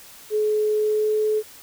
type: tone with pitch glide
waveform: sine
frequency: 426 to 429.2 Hz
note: G#4 to A4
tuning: +44 to -43 cents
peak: -18 dBFS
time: 0.3-1.43 s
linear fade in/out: 50 ms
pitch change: +13 cents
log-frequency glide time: 0.73-1.21 s
effects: white hiss -45 dBFS RMS until 1.62 s